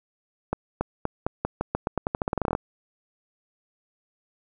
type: accelerating click train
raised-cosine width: 1 ms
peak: -10 dBFS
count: 21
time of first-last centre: 0.53-2.551 s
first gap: 280 ms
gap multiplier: 0.87
effects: none